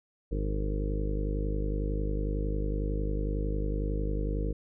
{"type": "harmonic tone with a mistuned harmonic", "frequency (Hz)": 51, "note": "G#1", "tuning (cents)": -31, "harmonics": [1, 2, 3, 4, 5, 6, 7, 8, 9, 10], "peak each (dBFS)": [-29, -39, -38, -42, -46, -39, -46, -44, -39, -47], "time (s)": [0.31, 4.53], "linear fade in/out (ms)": 10, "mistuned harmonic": 10, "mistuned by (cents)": 43, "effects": []}